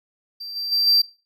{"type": "tone with level steps", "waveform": "triangle", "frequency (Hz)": 4698, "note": "D8", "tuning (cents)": 0, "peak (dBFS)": [-30, -24, -16, -12], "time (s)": [0.4, 1.02], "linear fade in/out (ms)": 10, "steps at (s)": [0.55, 0.71, 0.86], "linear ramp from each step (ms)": 20, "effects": ["noise-tail reverb RT60 0.3 s tail -18 dB re dry"]}